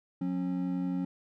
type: tone pair together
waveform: triangle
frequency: 180.6 / 272 Hz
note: F#3 / C#4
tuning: -42 / -33 cents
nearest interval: perfect fifth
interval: 709 cents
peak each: -30 / -30 dBFS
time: 0.21-1.05 s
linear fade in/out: 5 ms
effects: none